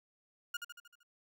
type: tone with echo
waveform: 30% pulse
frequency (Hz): 1427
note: F6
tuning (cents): +37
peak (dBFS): -33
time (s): 0.54-0.57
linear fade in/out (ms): 5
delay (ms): 77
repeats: 6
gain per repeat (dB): -5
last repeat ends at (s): 1.032
effects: none